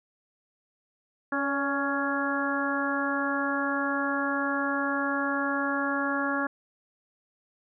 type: harmonic tone with a mistuned harmonic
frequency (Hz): 278.6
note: C#4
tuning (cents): +9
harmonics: 1 / 2 / 3 / 4 / 5 / 6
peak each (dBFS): -30 / -34 / -36 / -33 / -32 / -32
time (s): 1.32-6.47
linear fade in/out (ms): 5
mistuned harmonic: 2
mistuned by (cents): +30
effects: none